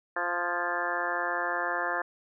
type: harmonic tone with a mistuned harmonic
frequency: 174.61 Hz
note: F3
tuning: in tune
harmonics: 2 / 3 / 4 / 5 / 6 / 7 / 8 / 9 / 10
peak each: -40 / -37 / -35 / -38 / -35 / -38 / -37 / -35 / -34 dBFS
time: 0.16-2.02 s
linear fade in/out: 5 ms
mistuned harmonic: 9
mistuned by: +35 cents
effects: none